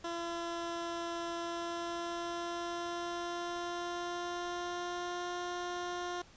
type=tone with pitch glide; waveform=15% pulse; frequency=339.6 to 353.8 Hz; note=F4 to F4; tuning=-48 to +23 cents; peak=-30 dBFS; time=0.04-6.22 s; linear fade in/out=5 ms; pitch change=+71 cents; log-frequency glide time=1.33-5.38 s; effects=pink hiss -59 dBFS RMS until 6.36 s + resampled to 16000 Hz